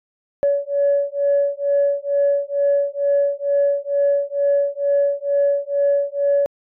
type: beating tone pair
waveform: sine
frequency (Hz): 565 / 567.2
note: C#5 / C#5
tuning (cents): +33 / +40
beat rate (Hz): 2.2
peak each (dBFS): -18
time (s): 0.43-6.46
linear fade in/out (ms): 0
effects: tanh soft clip ceiling -9 dBFS